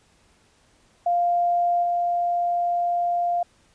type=tone with level steps; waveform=sine; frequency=698.5 Hz; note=F5; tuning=in tune; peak=-18 / -20 dBFS; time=1.06-3.43 s; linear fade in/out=5 ms; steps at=1.82 s; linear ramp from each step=20 ms; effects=pink hiss -60 dBFS RMS until 3.74 s + resampled to 22050 Hz